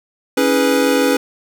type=chord; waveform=square; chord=C# minor seventh; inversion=none; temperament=equal with one note detuned; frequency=277.2 / 323.4 / 415.3 / 493.9 Hz; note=C#4 / E4 / G#4 / B4; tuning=0 / -33 / 0 / 0 cents; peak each=-17 / -23 / -21 / -17 dBFS; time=0.37-1.17 s; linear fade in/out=5 ms; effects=none